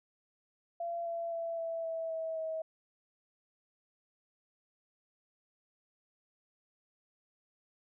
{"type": "tone with pitch steps", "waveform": "sine", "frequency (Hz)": [682, 674.9, 668, 661.1, 654.2, 647.5, 640.8], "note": ["F5", "E5", "E5", "E5", "E5", "E5", "E5"], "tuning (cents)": [-41, 41, 23, 5, -13, -31, -49], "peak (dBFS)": -34, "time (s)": [0.8, 2.62], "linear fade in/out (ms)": 5, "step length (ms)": 260, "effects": []}